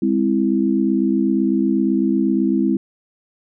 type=chord; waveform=sine; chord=Ab augmented; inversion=none; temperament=equal with one note detuned; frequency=203.7 / 261.6 / 329.6 Hz; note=Ab3 / C4 / E4; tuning=-33 / 0 / 0 cents; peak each=-19 dBFS; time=0.02-2.77 s; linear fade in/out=5 ms; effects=none